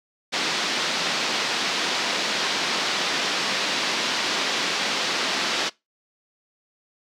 white band-pass noise, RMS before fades -25 dBFS, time 0.32-5.7 s, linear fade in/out 20 ms, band 180 to 5000 Hz, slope 24 dB/octave, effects noise-tail reverb RT60 0.2 s tail -22 dB re dry

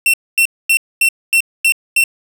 45% pulse tone bursts, 2707 Hz, E7, 45 cents sharp, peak -9 dBFS, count 7, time 0.06-2.039 s, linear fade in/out 2 ms, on 77 ms, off 240 ms, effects none

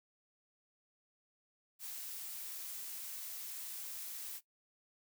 blue noise, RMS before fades -45 dBFS, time 1.79-4.41 s, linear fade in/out 50 ms, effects noise-tail reverb RT60 0.1 s tail -17 dB re dry

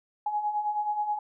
sine beating tone pair, 830.6 / 840 Hz, G#5 / G#5, 0 / +19 cents, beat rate 9.4 Hz, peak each -34 / -27 dBFS, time 0.26-1.19 s, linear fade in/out 5 ms, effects none

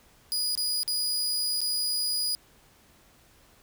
sawtooth tone with dropouts, 4915 Hz, D#8, 22 cents flat, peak -23 dBFS, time 0.32-2.35 s, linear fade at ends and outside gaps 0 ms, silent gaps 0.552-0.576 / 0.832-0.878 / 1.606-1.615 s, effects pink hiss -59 dBFS RMS until 3.62 s

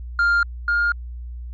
sine tone pair in turn, 1400 / 1413.8 Hz, F6 / F6, +4 / +21 cents, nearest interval unison, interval 17 cents, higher second, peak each -12 / -15 dBFS, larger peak first, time 0.19-0.43 / 0.68-0.92 s, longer neither, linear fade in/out 2 ms, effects tanh soft clip ceiling -14 dBFS + added 60 Hz sine -30 dBFS peak until 1.53 s

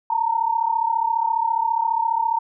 sine tone pair together, 898.3 / 933 Hz, A5 / A#5, +36 / +1 cents, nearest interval minor second, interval 65 cents, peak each -21 dBFS, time 0.1-2.39 s, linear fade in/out 5 ms, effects none

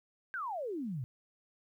sine exponential sweep, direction down, 1625 to 116.3 Hz, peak -35 dBFS, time 0.34-1.04 s, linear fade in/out 0 ms, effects 12-bit

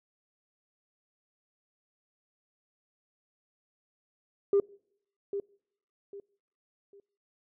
sine tone with echo, 400 Hz, G4, 35 cents sharp, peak -19 dBFS, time 4.53-4.6 s, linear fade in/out 2 ms, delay 800 ms, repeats 3, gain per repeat -11 dB, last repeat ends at 7 s, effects noise-tail reverb RT60 0.7 s tail -26 dB re dry + tanh soft clip ceiling -17 dBFS

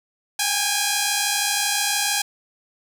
5% pulse tone pair together, 797 / 830 Hz, G5 / G#5, +28 / -1 cents, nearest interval minor second, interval 71 cents, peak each -12 / -10 dBFS, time 0.39-2.22 s, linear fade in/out 5 ms, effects none

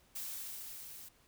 blue noise with level ramp, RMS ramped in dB -41 to -51 dBFS, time 0.15-1.09 s, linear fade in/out 10 ms, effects pink hiss -67 dBFS RMS until 1.27 s

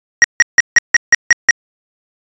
square tone bursts, 1890 Hz, A#6, 23 cents sharp, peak -3 dBFS, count 8, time 0.22-1.508 s, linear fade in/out 0 ms, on 21 ms, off 160 ms, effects resampled to 16000 Hz

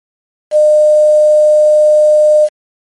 sine tone with quantisation, 606 Hz, D#5, 46 cents flat, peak -4 dBFS, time 0.51-2.49 s, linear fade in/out 50 ms, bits 5, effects MP3 48 kbps

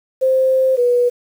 sine tone pair in turn, 523.3 / 487.8 Hz, C5 / B4, 0 / -21 cents, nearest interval minor second, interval 121 cents, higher first, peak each -11 dBFS, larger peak neither, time 0.21-0.77 / 0.77-1.1 s, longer first, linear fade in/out 20 ms, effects 7-bit

